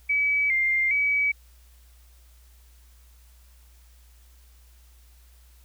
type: tone with pitch steps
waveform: sine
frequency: 2286 / 2104 / 2279 Hz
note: D7 / C7 / C#7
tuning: -47 / +9 / +47 cents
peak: -20 dBFS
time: 0.09-1.32 s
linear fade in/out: 10 ms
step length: 410 ms
effects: added 60 Hz sine -51 dBFS peak until 5.64 s + white hiss -61 dBFS RMS until 5.64 s